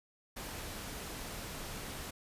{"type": "noise", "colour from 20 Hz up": "pink", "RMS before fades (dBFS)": -43, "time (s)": [0.36, 2.11], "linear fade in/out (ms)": 10, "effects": ["resampled to 32000 Hz"]}